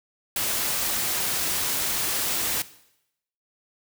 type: noise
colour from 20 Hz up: white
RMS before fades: -26 dBFS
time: 0.36-2.62 s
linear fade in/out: 2 ms
effects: noise-tail reverb RT60 0.8 s tail -17 dB re dry